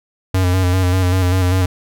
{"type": "tone with vibrato", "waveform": "square", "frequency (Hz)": 91.7, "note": "F#2", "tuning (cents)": -15, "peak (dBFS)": -13, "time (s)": [0.34, 1.66], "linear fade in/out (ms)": 5, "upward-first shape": "square", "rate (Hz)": 5.1, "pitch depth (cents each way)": 35, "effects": []}